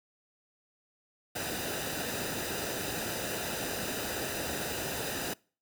pink noise with comb filter, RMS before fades -35 dBFS, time 1.35-5.34 s, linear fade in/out 10 ms, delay 0.91 ms, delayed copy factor -0.6, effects noise-tail reverb RT60 0.4 s tail -25 dB re dry + high-pass 60 Hz 12 dB/octave

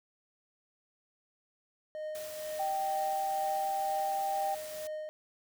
triangle tone with tremolo, 616 Hz, D#5, 17 cents flat, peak -33 dBFS, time 1.95-5.09 s, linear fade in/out 0 ms, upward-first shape triangle, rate 2.1 Hz, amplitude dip 55%
white noise, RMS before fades -47 dBFS, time 2.15-4.87 s, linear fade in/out 0 ms
sine tone with pitch glide, 779 to 787.1 Hz, G5 to G5, -11 to +7 cents, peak -30 dBFS, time 2.59-4.55 s, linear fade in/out 10 ms, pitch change +18 cents, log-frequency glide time 2.87-4.4 s
effects none

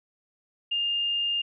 sine tone, 2815 Hz, F7, 13 cents sharp, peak -24 dBFS, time 0.71-1.42 s, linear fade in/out 10 ms, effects none

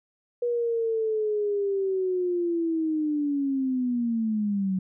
sine linear sweep, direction down, 484 to 185 Hz, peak -23 dBFS, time 0.42-4.79 s, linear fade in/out 5 ms, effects none

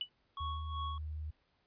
sine tone with exponential decay, 2960 Hz, F#7, in tune, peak -30 dBFS, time 0.01-0.09 s, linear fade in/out 1 ms, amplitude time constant 17 ms
square tone with tremolo, 1108.7 Hz, C#6, in tune, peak -38 dBFS, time 0.37-0.98 s, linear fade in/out 2 ms, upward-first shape sine, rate 2.7 Hz, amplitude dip 70%
sine tone with pitch glide, 78 to 76.88 Hz, D#2 to D#2, +5 to -20 cents, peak -38 dBFS, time 0.4-1.31 s, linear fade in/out 10 ms, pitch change -25 cents, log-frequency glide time 0.7-0.94 s
effects pink hiss -75 dBFS RMS until 1.66 s + resampled to 11025 Hz

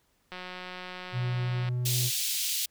click train, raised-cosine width 0.3 ms, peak -24 dBFS, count 250, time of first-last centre 0.32-1.688 s, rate 182 Hz
triangle tone, 123.47 Hz, B2, in tune, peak -25 dBFS, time 1.12-2.11 s, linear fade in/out 50 ms
pink high-pass noise, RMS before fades -30 dBFS, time 1.85-2.66 s, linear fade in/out 10 ms, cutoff 3100 Hz, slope 24 dB/octave
effects pink hiss -70 dBFS RMS until 2.7 s

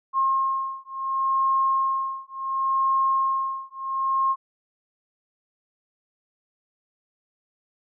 sine beating tone pair, 1071 / 1071.7 Hz, C6 / C6, +40 / +41 cents, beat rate 0.7 Hz, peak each -24 dBFS, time 0.13-4.36 s, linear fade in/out 50 ms, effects none

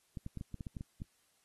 clicks, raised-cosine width 5 ms, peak -29 dBFS, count 10, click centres 0.172 / 0.264 / 0.373 / 0.411 / 0.543 / 0.608 / 0.668 / 0.768 / 0.809 / 1.019 s, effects white hiss -73 dBFS RMS until 1.44 s + AAC 32 kbps

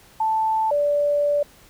sine tone pair in turn, 880 / 581.9 Hz, A5 / D5, 0 / -16 cents, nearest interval perfect fifth, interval 716 cents, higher first, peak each -18 / -17 dBFS, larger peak second, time 0.2-0.71 / 0.71-1.43 s, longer second, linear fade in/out 5 ms, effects pink hiss -51 dBFS RMS until 1.69 s

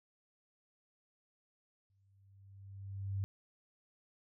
sine tone with exponential growth, 98 Hz, G2, in tune, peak -32 dBFS, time 1.9-3.24 s, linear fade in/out 0 ms, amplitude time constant 290 ms, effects none

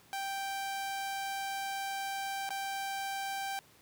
sawtooth tone with dropouts, 784 Hz, G5, in tune, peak -31 dBFS, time 0.13-3.59 s, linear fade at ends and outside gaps 0 ms, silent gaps 2.491-2.505 s, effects pink hiss -61 dBFS RMS until 3.81 s + high-pass 100 Hz 12 dB/octave

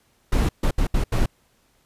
brown noise bursts at uneven times, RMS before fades -19 dBFS, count 5, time 0.32-0.49 / 0.63-0.71 / 0.78-0.87 / 0.94-1.04 / 1.12-1.26 s, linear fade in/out 5 ms, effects pink hiss -63 dBFS RMS until 1.85 s + resampled to 32000 Hz

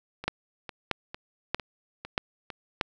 two click trains, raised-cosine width 0.3 ms, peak -9 / -21 dBFS, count 5 / 6, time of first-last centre 0.28-2.812 / 0.24-2.502 s, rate 1.58 / 2.21 Hz, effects none

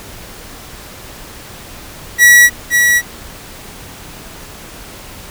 45% pulse tone with echo, 1932 Hz, B6, 39 cents flat, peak -3 dBFS, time 2.18-2.5 s, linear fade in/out 50 ms, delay 520 ms, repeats 1, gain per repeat -5 dB, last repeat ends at 3.02 s, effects pink hiss -33 dBFS RMS until 5.3 s

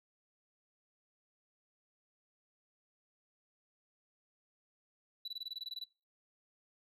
sine tone bursts, 3951 Hz, B7, in tune, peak -36 dBFS, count 12, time 5.25-5.841 s, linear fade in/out 5 ms, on 30 ms, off 21 ms, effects noise-tail reverb RT60 0.3 s tail -23 dB re dry + tanh soft clip ceiling -38 dBFS

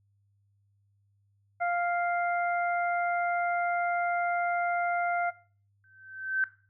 harmonic tone, 698.5 Hz, F5, in tune, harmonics 1 / 2 / 3, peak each -27 / -33 / -37 dBFS, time 1.6-5.31 s, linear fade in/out 20 ms
sine tone with exponential growth, 1544 Hz, G6, 27 cents flat, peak -21 dBFS, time 5.84-6.44 s, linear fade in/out 1 ms, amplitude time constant 130 ms
effects noise-tail reverb RT60 0.4 s tail -17 dB re dry + added 100 Hz sine -66 dBFS peak until 6.69 s

